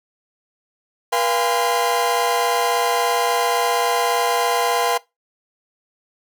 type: tone cluster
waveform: 40% pulse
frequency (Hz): 480.7 / 693 / 810 / 1025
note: B4 / F5 / G#5 / C6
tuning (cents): -47 / -14 / -43 / -36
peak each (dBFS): -22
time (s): 1.12-4.98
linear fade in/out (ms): 10
effects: noise-tail reverb RT60 0.2 s tail -21 dB re dry